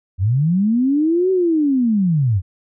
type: linear two-way sweep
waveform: sine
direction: up then down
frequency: 84.6 to 382.1 to 84.6 Hz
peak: -13 dBFS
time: 0.18-2.42 s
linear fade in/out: 50 ms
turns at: 1.31 s
effects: none